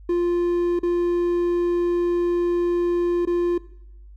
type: tone with dropouts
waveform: triangle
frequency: 348.7 Hz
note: F4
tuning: 3 cents flat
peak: -16 dBFS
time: 0.09-3.58 s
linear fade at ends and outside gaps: 5 ms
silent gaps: 0.792-0.831 / 3.253-3.272 s
effects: noise-tail reverb RT60 0.8 s tail -19 dB re dry + added 50 Hz sine -41 dBFS peak until 4.16 s